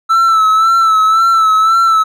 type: tone with vibrato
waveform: triangle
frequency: 1318.5 Hz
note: E6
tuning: in tune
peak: -5 dBFS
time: 0.09-2.04 s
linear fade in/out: 20 ms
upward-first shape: sine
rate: 1.9 Hz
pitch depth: 43 cents each way
effects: none